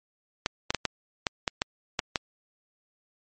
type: clicks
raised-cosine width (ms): 0.2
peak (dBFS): -7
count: 9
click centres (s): 0.461 / 0.705 / 0.747 / 0.853 / 1.268 / 1.478 / 1.619 / 1.992 / 2.158
effects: MP3 32 kbps